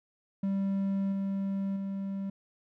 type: tone with level steps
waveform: triangle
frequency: 195.6 Hz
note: G3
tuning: 4 cents flat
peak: -25 / -27 / -30 dBFS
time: 0.43-2.3 s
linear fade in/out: 5 ms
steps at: 1.12 / 1.76 s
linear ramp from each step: 5 ms
effects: none